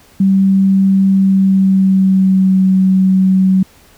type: tone with pitch glide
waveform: sine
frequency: 193.2 to 188.79 Hz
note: G3 to F#3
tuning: -25 to +35 cents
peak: -7 dBFS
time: 0.2-3.63 s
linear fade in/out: 5 ms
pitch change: -40 cents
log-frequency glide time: 1.16-2.63 s
effects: pink hiss -46 dBFS RMS until 3.97 s